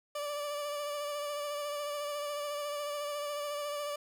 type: tone with vibrato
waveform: 30% pulse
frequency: 584 Hz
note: D5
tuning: 10 cents flat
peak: -32 dBFS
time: 0.15-3.96 s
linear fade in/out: 5 ms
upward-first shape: sine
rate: 14 Hz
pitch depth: 25 cents each way
effects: none